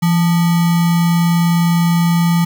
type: tone with sample-and-hold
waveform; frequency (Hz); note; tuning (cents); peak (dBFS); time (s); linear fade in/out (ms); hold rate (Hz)
sine; 169.6; E3; +50; -10; 0.02-2.45; 10; 1050
effects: none